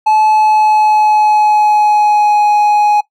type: tone with pitch glide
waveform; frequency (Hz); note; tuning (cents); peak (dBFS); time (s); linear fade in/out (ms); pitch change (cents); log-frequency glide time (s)
triangle; 862 to 835.5; A5 to G#5; -36 to +10; -5; 0.06-3.01; 10; -54; 0.24-2.4
effects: noise-tail reverb RT60 0.1 s tail -18 dB re dry